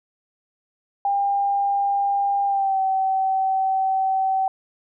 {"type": "tone with pitch glide", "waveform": "sine", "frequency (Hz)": [800, 766.1], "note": ["G5", "G5"], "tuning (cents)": [35, -40], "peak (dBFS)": -18, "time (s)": [1.05, 4.48], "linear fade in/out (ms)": 2, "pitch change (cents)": -75, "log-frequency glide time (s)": [2.46, 2.8], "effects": []}